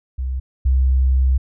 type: tone pair in turn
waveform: sine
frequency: 64.6 / 65.16 Hz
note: C2 / C2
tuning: -21 / -7 cents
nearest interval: unison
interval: 14 cents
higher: second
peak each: -20 / -12 dBFS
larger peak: second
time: 0.18-0.4 / 0.65-1.38 s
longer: second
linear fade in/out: 10 ms
effects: none